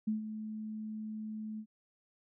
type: tone with ADSR envelope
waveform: sine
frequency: 216.2 Hz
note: A3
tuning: 30 cents flat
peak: -28 dBFS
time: 0.07-1.66 s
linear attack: 10 ms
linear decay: 130 ms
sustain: -10 dB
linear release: 72 ms
effects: none